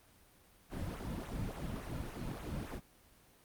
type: noise with flanger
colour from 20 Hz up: brown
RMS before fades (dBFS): -41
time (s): 0.69-2.81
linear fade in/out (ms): 50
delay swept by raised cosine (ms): 0.2 to 2.7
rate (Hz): 3.5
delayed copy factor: -0.75
effects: pink hiss -64 dBFS RMS until 3.44 s + Opus 32 kbps